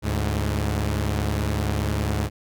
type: tone pair together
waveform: sawtooth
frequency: 73.1 / 104.73 Hz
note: D2 / G#2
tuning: -7 / +15 cents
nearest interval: tritone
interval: 622 cents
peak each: -21 dBFS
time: 0.02-2.3 s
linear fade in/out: 50 ms
effects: none